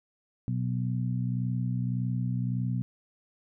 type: harmonic tone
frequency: 61.74 Hz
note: B1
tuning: in tune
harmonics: 2 / 3 / 4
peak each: -28 / -33 / -37 dBFS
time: 0.48-2.82 s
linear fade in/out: 0 ms
effects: none